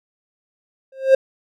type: tone with exponential growth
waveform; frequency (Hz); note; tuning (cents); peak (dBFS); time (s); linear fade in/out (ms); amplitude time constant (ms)
triangle; 532; C5; +29; -3; 0.92-1.15; 5; 48
effects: none